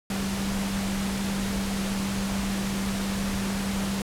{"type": "tone in noise", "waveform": "sine", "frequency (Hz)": 196, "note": "G3", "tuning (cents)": 0, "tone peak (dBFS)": -27, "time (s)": [0.1, 4.02], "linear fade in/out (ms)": 2, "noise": "pink", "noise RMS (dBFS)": -32, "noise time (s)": [0.1, 4.02], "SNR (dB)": 2, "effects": ["low-pass 11000 Hz 12 dB/octave"]}